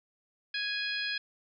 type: harmonic tone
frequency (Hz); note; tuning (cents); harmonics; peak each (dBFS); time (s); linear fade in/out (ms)
830.6; G#5; 0; 2 / 3 / 4 / 5 / 6; -35 / -37 / -38 / -39 / -40; 0.54-1.18; 5
effects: none